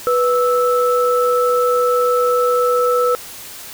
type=tone pair together; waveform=sine; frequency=492.1 / 1312 Hz; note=B4 / E6; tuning=-6 / -9 cents; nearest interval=octave + perfect fourth; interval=1697 cents; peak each=-14 / -17 dBFS; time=0.07-3.15 s; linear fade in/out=0 ms; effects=white hiss -34 dBFS RMS until 3.73 s